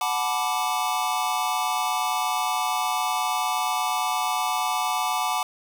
square chord, B minor seventh, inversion second, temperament equal with one note detuned, 740 / 868.4 / 987.8 / 1174.7 Hz, F#5 / A5 / B5 / D6, 0 / -23 / 0 / 0 cents, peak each -29 / -29 / -31 / -29 dBFS, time 0.01-5.43 s, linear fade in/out 2 ms, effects none

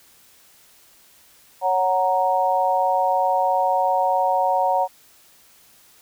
sine chord, F# major, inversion second, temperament equal, 554.4 / 740 / 932.3 Hz, C#5 / F#5 / A#5, 0 / 0 / 0 cents, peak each -23 / -20 / -21 dBFS, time 1.61-4.88 s, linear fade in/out 50 ms, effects white hiss -53 dBFS RMS until 6.01 s

